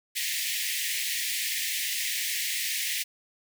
pink high-pass noise, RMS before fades -30 dBFS, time 0.15-3.04 s, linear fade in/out 20 ms, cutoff 1800 Hz, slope 96 dB/octave, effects none

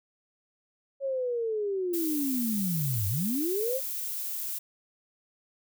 sine linear two-way sweep, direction down then up, 554.4 to 92.5 to 554.4 Hz, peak -27 dBFS, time 1-3.81 s, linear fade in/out 50 ms, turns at 3.08 s
violet noise, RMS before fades -34 dBFS, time 1.93-4.59 s, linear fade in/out 10 ms
effects none

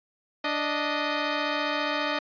10% pulse tone pair together, 293.7 / 622.3 Hz, D4 / D#5, 0 / 0 cents, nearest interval octave + minor second, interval 1300 cents, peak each -20 dBFS, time 0.44-2.19 s, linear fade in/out 5 ms, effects resampled to 11025 Hz

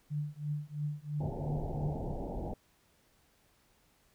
sine tone with tremolo, 148.3 Hz, D3, 17 cents sharp, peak -30 dBFS, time 0.1-2.13 s, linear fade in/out 20 ms, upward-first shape triangle, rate 3 Hz, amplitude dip 100%
pink low-pass noise, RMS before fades -38 dBFS, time 1.2-2.54 s, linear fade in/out 5 ms, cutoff 870 Hz, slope 96 dB/octave
effects pink hiss -69 dBFS RMS until 4.14 s

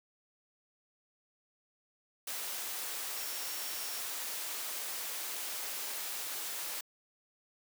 sine tone in noise, 5530 Hz, F8, 18 cents flat, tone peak -47 dBFS, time 3.17-4 s, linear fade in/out 5 ms, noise white, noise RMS -39 dBFS, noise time 2.27-6.81 s, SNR -11 dB, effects high-pass 400 Hz 12 dB/octave

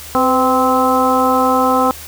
harmonic tone with a mistuned harmonic, 260 Hz, C4, 11 cents flat, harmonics 1 / 2 / 3 / 4 / 5, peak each -17 / -17 / -17 / -17 / -17 dBFS, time 0.15-1.91 s, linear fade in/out 0 ms, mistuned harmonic 2, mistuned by -43 cents, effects added 76 Hz sine -38 dBFS peak until 2.07 s + white hiss -33 dBFS RMS until 2.07 s

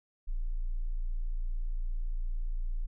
sine tone, 28.73 Hz, A#0, 24 cents flat, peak -29 dBFS, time 0.27-2.87 s, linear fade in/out 20 ms, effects none

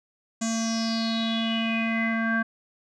square tone with low-pass filter sweep, 226.1 Hz, A3, 47 cents sharp, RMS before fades -26 dBFS, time 0.41-2.43 s, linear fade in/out 10 ms, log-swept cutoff 7100 to 1500 Hz, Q 8, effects none

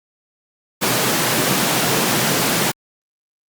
pink high-pass noise, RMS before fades -18 dBFS, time 0.81-2.72 s, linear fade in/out 20 ms, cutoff 120 Hz, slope 96 dB/octave, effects Opus 48 kbps

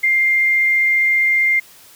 sine tone, 2105 Hz, C7, 10 cents sharp, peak -12 dBFS, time 0.03-1.6 s, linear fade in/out 10 ms, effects white hiss -45 dBFS RMS until 1.95 s

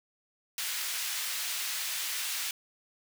pink high-pass noise, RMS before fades -34 dBFS, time 0.58-2.51 s, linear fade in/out 2 ms, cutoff 2200 Hz, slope 12 dB/octave, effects none

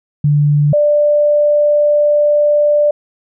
sine tone pair in turn, 146.83 / 590.6 Hz, D3 / D5, 0 / +10 cents, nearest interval 2 octaves, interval 2410 cents, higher second, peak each -8 dBFS, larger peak neither, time 0.24-0.73 / 0.73-2.91 s, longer second, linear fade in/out 5 ms, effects none

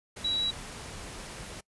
sine tone in noise, 3898 Hz, B7, 23 cents flat, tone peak -26 dBFS, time 0.24-0.51 s, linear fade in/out 10 ms, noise pink, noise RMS -42 dBFS, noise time 0.16-1.61 s, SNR +13 dB, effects noise-tail reverb RT60 0.1 s tail -23 dB re dry + resampled to 24000 Hz

